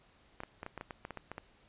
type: clicks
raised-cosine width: 0.5 ms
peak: -26 dBFS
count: 12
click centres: 0.404 / 0.435 / 0.631 / 0.664 / 0.777 / 0.811 / 0.908 / 1.051 / 1.107 / 1.173 / 1.316 / 1.381 s
effects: pink hiss -65 dBFS RMS until 1.68 s + resampled to 8000 Hz